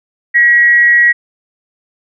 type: tone with amplitude modulation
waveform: sine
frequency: 1912 Hz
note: A#6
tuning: 43 cents sharp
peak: -3 dBFS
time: 0.34-1.13 s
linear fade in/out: 20 ms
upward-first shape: sine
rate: 264 Hz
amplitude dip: 40%
effects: none